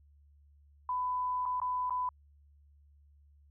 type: tone with dropouts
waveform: sine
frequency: 1000 Hz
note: B5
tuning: 21 cents sharp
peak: -30 dBFS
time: 0.89-2.09 s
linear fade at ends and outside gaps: 2 ms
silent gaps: 1.455-1.46 / 1.601-1.616 / 1.897-1.906 s
effects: added 72 Hz sine -59 dBFS peak until 3.5 s